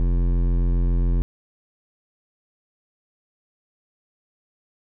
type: tone with hard clipping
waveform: sine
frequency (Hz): 43.65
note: F1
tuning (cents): 0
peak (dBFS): -19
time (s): 0-1.22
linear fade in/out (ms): 0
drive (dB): 14
effects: none